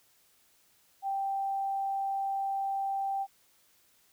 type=tone; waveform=sine; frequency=784 Hz; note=G5; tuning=in tune; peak=-29 dBFS; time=1.02-3.27 s; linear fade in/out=50 ms; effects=white hiss -66 dBFS RMS until 4.12 s